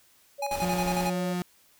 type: tone with pitch glide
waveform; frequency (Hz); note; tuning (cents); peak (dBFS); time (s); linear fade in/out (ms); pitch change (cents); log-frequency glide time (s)
sine; 565 to 554.7; C#5 to C#5; +33 to +1; -33; 0.38-1.34; 20; -32; 0.7-0.82
type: tone with tremolo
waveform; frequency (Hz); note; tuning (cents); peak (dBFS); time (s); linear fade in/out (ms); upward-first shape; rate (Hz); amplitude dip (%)
square; 830.6; G#5; 0; -28; 0.42-1.1; 5; square; 11; 70
type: noise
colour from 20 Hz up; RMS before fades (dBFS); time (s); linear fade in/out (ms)
pink; -38; 0.51-1.08; 5
type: tone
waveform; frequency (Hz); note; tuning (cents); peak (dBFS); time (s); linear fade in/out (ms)
35% pulse; 178.2; F3; +35; -26; 0.62-1.42; 0
effects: white hiss -61 dBFS RMS until 1.79 s